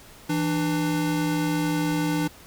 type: tone pair together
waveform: square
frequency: 164.81 / 298.4 Hz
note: E3 / D4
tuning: 0 / +28 cents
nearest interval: minor seventh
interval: 1028 cents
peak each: -27 / -25 dBFS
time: 0.29-2.28 s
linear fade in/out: 10 ms
effects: pink hiss -48 dBFS RMS until 2.46 s